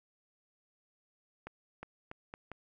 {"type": "accelerating click train", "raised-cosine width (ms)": 0.5, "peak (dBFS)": -28, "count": 5, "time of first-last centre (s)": [1.47, 2.517], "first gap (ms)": 360, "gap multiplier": 0.79, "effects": []}